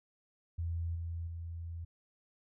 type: tone with level steps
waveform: sine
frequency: 84 Hz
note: E2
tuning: 33 cents sharp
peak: -33 / -36 / -39 dBFS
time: 0.58-1.85 s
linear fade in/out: 10 ms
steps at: 0.95 / 1.27 s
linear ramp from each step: 5 ms
effects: none